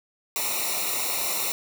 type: noise with comb filter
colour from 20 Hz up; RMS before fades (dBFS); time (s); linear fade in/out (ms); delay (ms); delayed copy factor
white; -27; 0.36-1.52; 0; 0.62; -0.9
effects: none